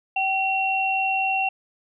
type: tone pair together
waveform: sine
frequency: 769 / 2732 Hz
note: G5 / F7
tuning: -33 / -39 cents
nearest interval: octave + minor seventh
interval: 2194 cents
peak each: -23 / -23 dBFS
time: 0.16-1.49 s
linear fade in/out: 5 ms
effects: none

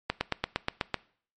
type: slowing click train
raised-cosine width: 0.3 ms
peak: -10 dBFS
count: 8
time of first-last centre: 0.1-0.943 s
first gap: 110 ms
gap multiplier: 1.03
effects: noise-tail reverb RT60 0.5 s tail -21 dB re dry + MP3 48 kbps

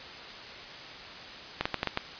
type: clicks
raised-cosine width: 0.3 ms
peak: -11 dBFS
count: 6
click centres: 1.61 / 1.655 / 1.743 / 1.831 / 1.873 / 1.974 s
effects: white hiss -43 dBFS RMS until 2.19 s + resampled to 11025 Hz

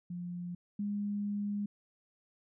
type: tone pair in turn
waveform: sine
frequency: 176 / 204.6 Hz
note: F3 / G#3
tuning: +14 / -26 cents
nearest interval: minor third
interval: 260 cents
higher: second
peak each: -37 / -32 dBFS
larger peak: second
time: 0.1-0.55 / 0.79-1.66 s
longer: second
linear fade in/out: 5 ms
effects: none

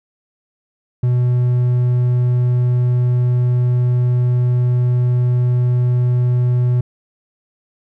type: tone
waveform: triangle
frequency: 123.47 Hz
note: B2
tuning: in tune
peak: -10 dBFS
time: 1.03-6.81 s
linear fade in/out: 5 ms
effects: none

